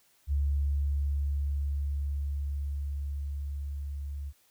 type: tone with level ramp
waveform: sine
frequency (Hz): 71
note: C#2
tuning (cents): +42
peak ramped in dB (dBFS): -24 to -34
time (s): 0.27-4.33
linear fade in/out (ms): 50
effects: white hiss -66 dBFS RMS until 4.5 s